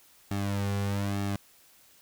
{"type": "tone with flanger", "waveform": "sawtooth", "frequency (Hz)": 100, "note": "G2", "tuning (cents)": 35, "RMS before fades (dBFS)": -30, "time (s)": [0.31, 1.36], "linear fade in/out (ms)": 0, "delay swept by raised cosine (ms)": [2, 3.2], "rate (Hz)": 1.1, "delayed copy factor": -0.8, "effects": ["white hiss -59 dBFS RMS until 2.01 s"]}